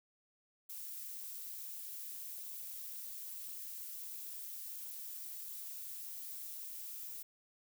violet noise with amplitude modulation, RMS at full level -44 dBFS, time 0.69-7.23 s, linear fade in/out 10 ms, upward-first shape sine, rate 249 Hz, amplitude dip 45%, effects none

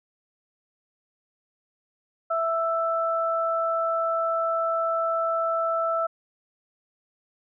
sine tone pair together, 660 / 1323.6 Hz, E5 / E6, +2 / +7 cents, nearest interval octave, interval 1205 cents, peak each -25 dBFS, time 2.3-6.07 s, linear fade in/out 10 ms, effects none

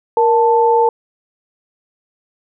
sine tone pair together, 467.8 / 882.3 Hz, A#4 / A5, +6 / +5 cents, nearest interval major seventh, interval 1099 cents, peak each -12 dBFS, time 0.17-0.89 s, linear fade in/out 2 ms, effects none

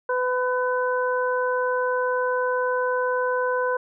harmonic tone, 502 Hz, B4, 28 cents sharp, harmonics 1 / 2 / 3, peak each -23 / -26 / -28 dBFS, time 0.09-3.77 s, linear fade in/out 5 ms, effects none

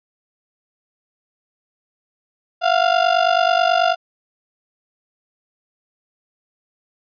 35% pulse ring-modulated tone, 698.5 Hz, F5, in tune, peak -9 dBFS, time 2.61-3.96 s, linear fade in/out 50 ms, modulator 24.6 Hz, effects resampled to 11025 Hz

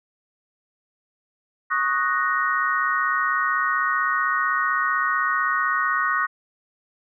sine chord, D# minor seventh, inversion third, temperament equal, 1108.7 / 1244.5 / 1480 / 1864.7 Hz, C#6 / D#6 / F#6 / A#6, 0 / 0 / 0 / 0 cents, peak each -25 dBFS, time 1.7-6.27 s, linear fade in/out 20 ms, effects none

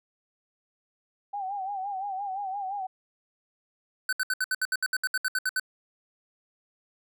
sine tone with vibrato, 784 Hz, G5, in tune, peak -30 dBFS, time 1.33-2.87 s, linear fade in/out 10 ms, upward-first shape sine, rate 5.8 Hz, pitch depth 85 cents each way
square tone bursts, 1516 Hz, F#6, 42 cents sharp, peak -25 dBFS, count 15, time 4.09-5.597 s, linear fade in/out 2 ms, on 37 ms, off 68 ms
effects none

